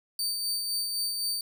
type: tone with tremolo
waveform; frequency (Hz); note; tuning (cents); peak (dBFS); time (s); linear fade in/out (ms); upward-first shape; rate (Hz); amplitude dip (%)
sawtooth; 4600; D8; -37; -24; 0.19-1.41; 2; sine; 3.9; 35
effects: none